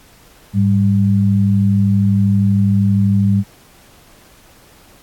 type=tone pair together; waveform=sine; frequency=104.3 / 196.9 Hz; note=G#2 / G3; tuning=+8 / +8 cents; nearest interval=major seventh; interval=1100 cents; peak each=-13 dBFS; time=0.53-3.44 s; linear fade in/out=50 ms; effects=pink hiss -47 dBFS RMS until 5.02 s + AAC 64 kbps